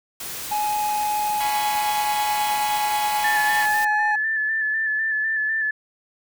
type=noise; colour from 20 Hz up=white; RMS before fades=-32 dBFS; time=0.2-3.85 s; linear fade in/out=5 ms
type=tone; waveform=triangle; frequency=840 Hz; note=G#5; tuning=19 cents sharp; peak=-19 dBFS; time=0.51-4.16 s; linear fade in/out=10 ms
type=chord; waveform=15% pulse; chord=C# dominant seventh; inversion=first; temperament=equal with one note detuned; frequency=693.6 / 830.6 / 987.8 / 1108.7 Hz; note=E#5 / G#5 / B5 / C#6; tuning=-12 / 0 / 0 / 0 cents; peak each=-31 / -27 / -26 / -27 dBFS; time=1.4-3.66 s; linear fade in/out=5 ms
type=tone with vibrato; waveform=sine; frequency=1751 Hz; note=A6; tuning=9 cents flat; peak=-20 dBFS; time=3.24-5.71 s; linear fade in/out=5 ms; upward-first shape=square; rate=4 Hz; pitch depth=25 cents each way
effects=none